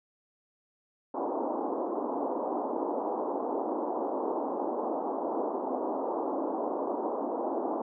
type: band-pass noise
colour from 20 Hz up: pink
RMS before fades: -32 dBFS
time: 1.14-7.82 s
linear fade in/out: 5 ms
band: 260 to 1000 Hz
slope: 48 dB/octave
effects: none